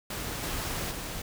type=noise with level steps; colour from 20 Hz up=pink; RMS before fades=-35 / -33 / -37 dBFS; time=0.1-1.22 s; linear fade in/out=5 ms; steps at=0.43 / 0.91 s; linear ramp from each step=2 ms; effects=none